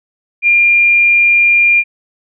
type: tone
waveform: sine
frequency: 2400 Hz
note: D7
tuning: 37 cents sharp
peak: -6 dBFS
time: 0.42-1.84 s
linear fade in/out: 50 ms
effects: none